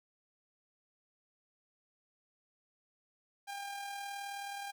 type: tone with amplitude modulation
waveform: sawtooth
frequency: 801 Hz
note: G5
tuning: 37 cents sharp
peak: -35 dBFS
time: 3.47-4.72 s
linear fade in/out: 20 ms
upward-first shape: sine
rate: 39.2 Hz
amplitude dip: 35%
effects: none